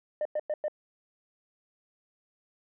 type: tone bursts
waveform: sine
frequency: 605 Hz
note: D#5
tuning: 49 cents flat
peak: -25 dBFS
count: 4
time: 0.21-0.682 s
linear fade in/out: 2 ms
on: 43 ms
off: 100 ms
effects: tanh soft clip ceiling -25 dBFS